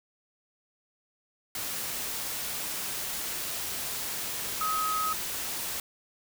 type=tone in noise; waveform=sine; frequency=1268 Hz; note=D#6; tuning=32 cents sharp; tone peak=-27 dBFS; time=4.61-5.13 s; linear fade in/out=2 ms; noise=white; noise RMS=-34 dBFS; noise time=1.55-5.8 s; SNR=+4 dB; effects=none